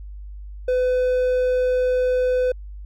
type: tone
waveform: triangle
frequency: 504 Hz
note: B4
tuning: 35 cents sharp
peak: -15 dBFS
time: 0.68-2.52 s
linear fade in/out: 5 ms
effects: added 50 Hz sine -33 dBFS peak until 2.85 s